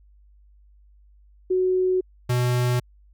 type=tone pair in turn; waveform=sine / square; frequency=370 / 123.47 Hz; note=F#4 / B2; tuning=0 / 0 cents; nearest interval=octave + perfect fifth; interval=1900 cents; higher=first; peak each=-18 / -20 dBFS; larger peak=first; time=1.5-2.01 / 2.29-2.8 s; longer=neither; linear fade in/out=10 ms; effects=added 50 Hz sine -51 dBFS peak until 3.13 s